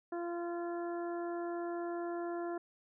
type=harmonic tone; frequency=344.3 Hz; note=F4; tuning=25 cents flat; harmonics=1 / 2 / 3 / 4 / 5; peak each=-37 / -42 / -49 / -50 / -54 dBFS; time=0.12-2.58 s; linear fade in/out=5 ms; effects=none